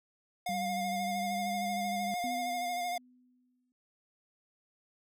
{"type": "tone with vibrato", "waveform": "square", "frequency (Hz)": 709, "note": "F5", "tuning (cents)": 26, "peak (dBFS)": -33, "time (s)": [0.46, 2.98], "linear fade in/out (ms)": 5, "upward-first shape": "sine", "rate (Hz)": 13, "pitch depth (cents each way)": 31}
{"type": "tone with pitch glide", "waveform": "sine", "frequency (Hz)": [193, 201], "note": ["G3", "G3"], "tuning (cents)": [-27, 44], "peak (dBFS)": -37, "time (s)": [0.49, 2.14], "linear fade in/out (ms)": 0, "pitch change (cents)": 71, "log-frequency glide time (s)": [0.88, 1.55]}
{"type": "tone with exponential decay", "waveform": "sine", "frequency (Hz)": 250, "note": "B3", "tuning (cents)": 21, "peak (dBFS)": -36, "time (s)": [2.24, 3.72], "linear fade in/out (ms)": 0, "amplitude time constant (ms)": 320}
{"effects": []}